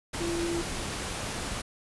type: tone in noise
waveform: sine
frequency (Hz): 340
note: F4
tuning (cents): -46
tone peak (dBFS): -29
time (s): 0.2-0.62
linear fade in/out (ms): 10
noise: pink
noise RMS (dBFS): -34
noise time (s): 0.13-1.62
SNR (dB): +2
effects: resampled to 24000 Hz